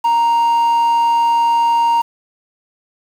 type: tone with quantisation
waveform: triangle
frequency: 932.3 Hz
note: A#5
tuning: in tune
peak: -9 dBFS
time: 0.04-2.02 s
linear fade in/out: 10 ms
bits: 6
effects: none